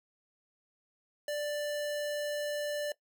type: tone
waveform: square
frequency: 589 Hz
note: D5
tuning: 5 cents sharp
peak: -33 dBFS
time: 1.28-2.92 s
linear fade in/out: 2 ms
effects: noise-tail reverb RT60 0.1 s tail -19 dB re dry